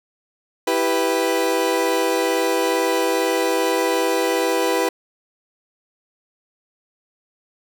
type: chord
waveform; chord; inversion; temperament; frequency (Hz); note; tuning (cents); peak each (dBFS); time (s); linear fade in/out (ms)
30% pulse; E minor; none; equal; 329.6 / 392 / 493.9; E4 / G4 / B4; 0 / 0 / 0; -21 / -20 / -18; 0.67-4.89; 5
effects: none